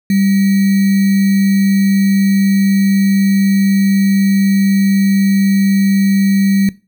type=tone with sample-and-hold; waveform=sine; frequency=196 Hz; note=G3; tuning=in tune; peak=-9 dBFS; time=0.1-6.69 s; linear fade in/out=2 ms; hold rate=2100 Hz; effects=noise-tail reverb RT60 0.3 s tail -19 dB re dry